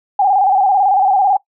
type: tone with vibrato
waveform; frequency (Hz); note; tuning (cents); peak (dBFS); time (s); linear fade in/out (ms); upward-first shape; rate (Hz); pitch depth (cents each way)
sine; 784; G5; 0; -9; 0.19-1.37; 5; square; 18; 66
effects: noise-tail reverb RT60 0.1 s tail -20 dB re dry